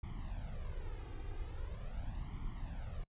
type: noise with flanger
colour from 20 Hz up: brown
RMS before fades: -42 dBFS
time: 0.03-3.04 s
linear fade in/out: 5 ms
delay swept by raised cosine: 0.92 to 2.52 ms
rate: 0.42 Hz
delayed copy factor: +0.85
effects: noise-tail reverb RT60 0.1 s tail -25 dB re dry + resampled to 8000 Hz